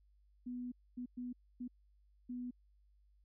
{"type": "tone bursts at uneven times", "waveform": "sine", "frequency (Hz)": 246.9, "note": "B3", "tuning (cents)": 0, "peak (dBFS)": -40, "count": 5, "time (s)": [[0.46, 0.72], [0.97, 1.06], [1.17, 1.33], [1.6, 1.68], [2.29, 2.51]], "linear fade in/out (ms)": 10, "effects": ["added 50 Hz sine -66 dBFS peak until 3.24 s"]}